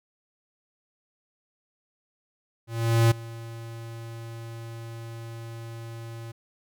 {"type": "tone with ADSR envelope", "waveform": "square", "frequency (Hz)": 115, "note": "A#2", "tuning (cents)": -23, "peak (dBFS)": -16, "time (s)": [2.67, 6.32], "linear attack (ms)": 440, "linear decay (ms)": 11, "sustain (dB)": -21, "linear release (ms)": 10, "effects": []}